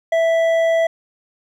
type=tone with hard clipping; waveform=sine; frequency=659 Hz; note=E5; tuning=1 cent flat; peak=-15 dBFS; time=0.12-0.87 s; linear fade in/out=5 ms; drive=7 dB; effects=none